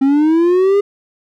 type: linear sweep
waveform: triangle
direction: up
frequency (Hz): 265 to 410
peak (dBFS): -7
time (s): 0.01-0.81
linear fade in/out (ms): 10
effects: none